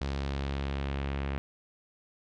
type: tone with low-pass filter sweep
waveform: sawtooth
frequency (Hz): 69.1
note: C#2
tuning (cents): -5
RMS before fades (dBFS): -33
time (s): 0.01-1.38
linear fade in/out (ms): 0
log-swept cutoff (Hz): 4700 to 2500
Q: 1.5
effects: none

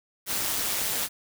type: noise with amplitude modulation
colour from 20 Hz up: white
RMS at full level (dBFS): -25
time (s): 0.26-1.09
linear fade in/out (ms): 50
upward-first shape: sine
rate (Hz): 204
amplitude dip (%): 70
effects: none

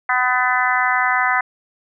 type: harmonic tone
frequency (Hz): 251.4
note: B3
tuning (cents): +31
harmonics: 3 / 4 / 5 / 6 / 7 / 8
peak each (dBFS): -22 / -22 / -22 / -22 / -22 / -22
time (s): 0.09-1.41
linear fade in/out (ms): 5
effects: none

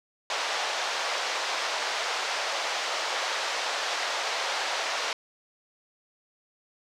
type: band-pass noise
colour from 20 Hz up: pink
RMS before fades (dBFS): -30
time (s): 0.3-5.13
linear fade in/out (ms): 2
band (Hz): 570 to 6000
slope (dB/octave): 24
effects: none

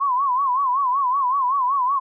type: tone with vibrato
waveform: sine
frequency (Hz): 1055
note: C6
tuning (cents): +14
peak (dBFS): -17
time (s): 0-2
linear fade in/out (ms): 20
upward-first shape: sine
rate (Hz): 5.3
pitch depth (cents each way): 130
effects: none

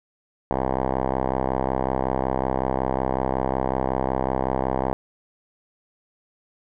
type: tone with low-pass filter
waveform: 5% pulse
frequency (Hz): 65.41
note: C2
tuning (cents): 0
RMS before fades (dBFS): -24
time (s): 0.51-4.93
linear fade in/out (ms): 0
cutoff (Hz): 980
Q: 2.1
effects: none

